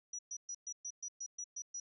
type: tone bursts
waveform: sine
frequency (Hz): 5850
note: F#8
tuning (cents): -21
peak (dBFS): -40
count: 10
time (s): 0.13-1.8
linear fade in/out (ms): 5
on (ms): 59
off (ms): 120
effects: none